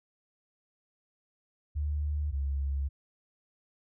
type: tone pair in turn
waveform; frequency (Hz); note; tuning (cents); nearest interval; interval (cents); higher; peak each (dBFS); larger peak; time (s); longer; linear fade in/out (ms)
sine; 74 / 69.25; D2 / C#2; +14 / -1; minor second; 115; first; -28; neither; 1.75-2.32 / 2.32-2.89; neither; 20
effects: none